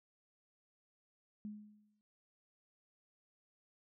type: tone with exponential decay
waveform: sine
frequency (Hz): 210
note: G#3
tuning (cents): +19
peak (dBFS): -40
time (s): 1.45-2.01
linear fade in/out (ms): 0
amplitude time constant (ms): 120
effects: none